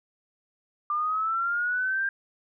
sine linear sweep, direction up, 1186 to 1600 Hz, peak -24 dBFS, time 0.9-2.09 s, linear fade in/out 2 ms, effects none

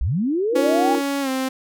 sine linear sweep, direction up, 45.5 to 830.6 Hz, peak -18 dBFS, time 0.01-0.95 s, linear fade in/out 0 ms
sine chord, Eb suspended second, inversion none, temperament equal, 311.1 / 349.2 / 466.2 Hz, Eb4 / F4 / Bb4, 0 / 0 / 0 cents, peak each -25 / -23 / -24 dBFS, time 0.51-1.02 s, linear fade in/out 50 ms
sawtooth tone with pitch glide, 279.5 to 262.3 Hz, C#4 to C4, +14 to +4 cents, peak -17 dBFS, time 0.55-1.49 s, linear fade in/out 10 ms, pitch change -110 cents, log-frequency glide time 1.21-1.29 s
effects none

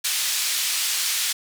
pink band-pass noise, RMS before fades -24 dBFS, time 0.04-1.33 s, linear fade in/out 10 ms, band 3000 to 13000 Hz, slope 12 dB/octave, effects none

